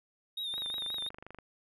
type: tone with vibrato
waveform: triangle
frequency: 3700 Hz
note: A#7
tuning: 14 cents flat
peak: -33 dBFS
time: 0.37-1.09 s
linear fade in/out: 5 ms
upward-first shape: sine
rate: 5.7 Hz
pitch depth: 61 cents each way
type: click train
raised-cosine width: 0.5 ms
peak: -31 dBFS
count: 22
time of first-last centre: 0.54-1.387 s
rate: 24.8 Hz
effects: none